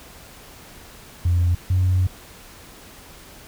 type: tone pair in turn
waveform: sine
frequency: 87.31 / 91.95 Hz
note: F2 / F#2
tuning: 0 / -10 cents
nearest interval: minor second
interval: 90 cents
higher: second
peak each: -14 dBFS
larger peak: neither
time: 1.25-1.55 / 1.7-2.07 s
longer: second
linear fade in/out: 5 ms
effects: tanh soft clip ceiling -12 dBFS + pink hiss -44 dBFS RMS until 3.47 s